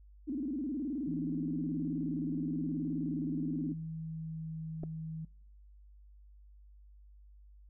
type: tone with vibrato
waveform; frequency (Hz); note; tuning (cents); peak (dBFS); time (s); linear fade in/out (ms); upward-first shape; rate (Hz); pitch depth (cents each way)
sine; 277.2; C#4; 0; -33; 0.27-3.74; 20; square; 19; 160
type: tone with pitch glide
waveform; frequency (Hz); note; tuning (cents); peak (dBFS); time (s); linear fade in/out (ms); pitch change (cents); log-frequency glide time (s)
sine; 163.5 to 159.58; E3 to D#3; -14 to +44; -38; 1.07-5.25; 5; -42; 1.95-4.66
type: clicks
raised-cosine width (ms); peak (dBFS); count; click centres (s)
2; -30 / -29; 2; 4.834 / 4.837
effects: noise-tail reverb RT60 0.7 s tail -25 dB re dry + added 50 Hz sine -54 dBFS peak until 7.69 s